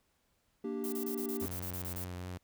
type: chord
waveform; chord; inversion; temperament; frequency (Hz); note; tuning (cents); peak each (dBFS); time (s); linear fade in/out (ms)
triangle; G minor; first; equal; 233.1 / 293.7 / 392; Bb3 / D4 / G4; 0 / 0 / 0; -37 / -39 / -36; 0.64-1.46; 5
type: noise bursts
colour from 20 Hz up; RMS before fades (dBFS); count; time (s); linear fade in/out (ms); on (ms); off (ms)
violet; -42; 11; 0.84-2.042; 0; 82; 30
type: tone with vibrato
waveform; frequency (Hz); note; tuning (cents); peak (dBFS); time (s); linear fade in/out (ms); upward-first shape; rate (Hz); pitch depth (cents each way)
sawtooth; 90; F#2; -47; -36; 1.41-2.38; 10; sine; 3.8; 14
effects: pink hiss -75 dBFS RMS until 2.43 s